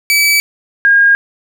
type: tone pair in turn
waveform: sawtooth / sine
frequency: 2296 / 1623.5 Hz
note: D7 / G#6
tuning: -40 / -40 cents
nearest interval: tritone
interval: 600 cents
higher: first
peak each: -5 dBFS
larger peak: neither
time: 0.1-0.4 / 0.85-1.15 s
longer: neither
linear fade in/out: 0 ms
effects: none